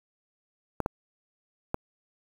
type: clicks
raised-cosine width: 1 ms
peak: -13 dBFS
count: 3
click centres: 0.803 / 0.861 / 1.744 s
effects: 7-bit

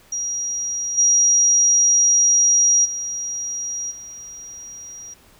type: tone with level steps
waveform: sine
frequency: 5730 Hz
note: F8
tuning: 44 cents sharp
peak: -22 / -12 / -24 / -34 dBFS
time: 0.12-5.14 s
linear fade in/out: 5 ms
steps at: 0.97 / 2.84 / 3.9 s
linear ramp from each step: 20 ms
effects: pink hiss -52 dBFS RMS until 5.39 s

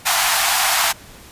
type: high-pass noise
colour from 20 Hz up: pink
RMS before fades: -17 dBFS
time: 0.05-0.93 s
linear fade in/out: 20 ms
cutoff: 670 Hz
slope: 96 dB/octave
effects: pink hiss -42 dBFS RMS until 1.31 s + resampled to 32000 Hz

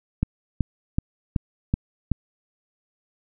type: click train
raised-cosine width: 5 ms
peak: -8 dBFS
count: 6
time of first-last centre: 0.23-2.117 s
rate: 2.65 Hz
effects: none

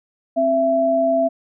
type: tone pair together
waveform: sine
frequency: 264.7 / 667 Hz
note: C4 / E5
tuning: +20 / +20 cents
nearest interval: octave + major third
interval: 1600 cents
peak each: -22 / -15 dBFS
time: 0.36-1.29 s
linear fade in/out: 20 ms
effects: none

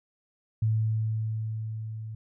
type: tone with level ramp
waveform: sine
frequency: 110 Hz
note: A2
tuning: in tune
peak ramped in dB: -21 to -35 dBFS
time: 0.62-2.15 s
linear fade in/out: 5 ms
effects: none

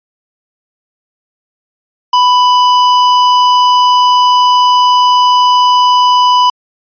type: tone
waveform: square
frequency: 993 Hz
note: B5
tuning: 9 cents sharp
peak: -6 dBFS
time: 2.13-6.5 s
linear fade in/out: 5 ms
effects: resampled to 11025 Hz

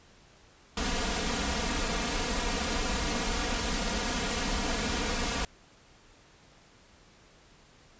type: noise with comb filter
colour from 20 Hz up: pink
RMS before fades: -30 dBFS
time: 0.77-5.45 s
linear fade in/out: 2 ms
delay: 4.2 ms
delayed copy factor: +0.75
effects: pink hiss -58 dBFS RMS until 7.99 s + resampled to 16000 Hz

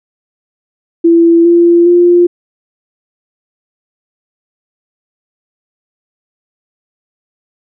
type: tone with pitch steps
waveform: sine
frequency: 335.8 / 342.9 / 350.1 Hz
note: E4 / F4 / F4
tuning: +32 / -32 / +4 cents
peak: -3 dBFS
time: 1.04-2.27 s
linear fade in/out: 10 ms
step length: 410 ms
effects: none

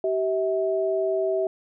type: tone pair together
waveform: sine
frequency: 384.7 / 646.4 Hz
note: G4 / E5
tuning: -33 / -34 cents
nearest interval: major sixth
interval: 899 cents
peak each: -24 dBFS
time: 0.04-1.47 s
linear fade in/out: 2 ms
effects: none

